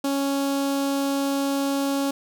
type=tone with notch filter; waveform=sawtooth; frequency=277.2 Hz; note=C#4; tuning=in tune; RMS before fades=-24 dBFS; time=0.04-2.11 s; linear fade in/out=5 ms; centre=2000 Hz; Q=1.4; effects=none